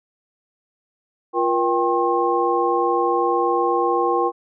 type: tone cluster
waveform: sine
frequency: 348.3 / 476.3 / 789 / 1073 Hz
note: F4 / A#4 / G5 / C6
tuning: -5 / +37 / +11 / +43 cents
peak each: -22 dBFS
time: 1.33-4.32 s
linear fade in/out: 50 ms
effects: none